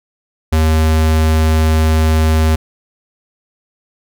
square tone, 79 Hz, D#2, 27 cents sharp, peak -10 dBFS, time 0.52-2.56 s, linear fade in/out 10 ms, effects none

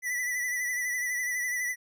square tone with vibrato, 1975.5 Hz, B6, in tune, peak -29 dBFS, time 0.02-1.76 s, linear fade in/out 50 ms, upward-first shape sine, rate 12 Hz, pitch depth 40 cents each way, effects none

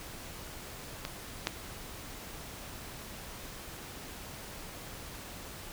clicks, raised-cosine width 0.2 ms, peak -18 / -11 dBFS, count 2, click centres 1.051 / 1.471 s, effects pink hiss -45 dBFS RMS until 5.72 s

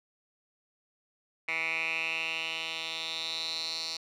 10% pulse tone with band-pass filter sweep, 162.5 Hz, E3, 24 cents flat, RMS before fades -34 dBFS, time 1.48-3.97 s, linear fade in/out 5 ms, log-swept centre 2200 to 4600 Hz, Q 5.7, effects none

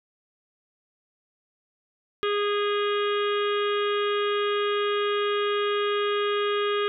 harmonic tone, 411.3 Hz, G#4, 17 cents flat, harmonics 1 / 3 / 4 / 5 / 6 / 7 / 8 / 9, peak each -24 / -29 / -35 / -39 / -39 / -38 / -35 / -44 dBFS, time 2.23-6.88 s, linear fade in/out 0 ms, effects none

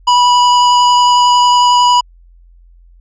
square tone with vibrato, 980 Hz, B5, 14 cents flat, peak -7 dBFS, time 0.07-2.01 s, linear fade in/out 10 ms, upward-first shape sine, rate 11 Hz, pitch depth 8 cents each way, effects added 43 Hz sine -40 dBFS peak until 3 s + resampled to 16000 Hz

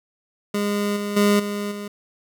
25% pulse tone with level steps, 204.9 Hz, G#3, 23 cents flat, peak -17 / -21 / -11 / -21 / -26 dBFS, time 0.54-1.88 s, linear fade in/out 5 ms, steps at 0.96 / 1.16 / 1.39 / 1.71 s, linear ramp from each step 10 ms, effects none

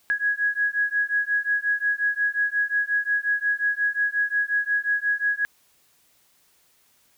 sine beating tone pair, 1661.2 / 1666.8 Hz, G#6 / G#6, 0 / +6 cents, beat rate 5.6 Hz, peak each -24 dBFS, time 0.1-5.45 s, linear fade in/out 0 ms, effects white hiss -62 dBFS RMS until 7.17 s

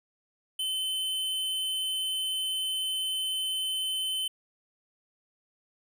square tone, 3058 Hz, G7, 44 cents flat, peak -29 dBFS, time 0.59-4.28 s, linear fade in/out 5 ms, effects none

